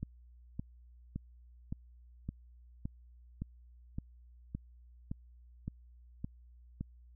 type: click train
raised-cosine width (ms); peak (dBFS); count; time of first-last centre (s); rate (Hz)
5; -25; 13; 0.03-6.81; 1.77
effects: added 60 Hz sine -55 dBFS peak until 7.15 s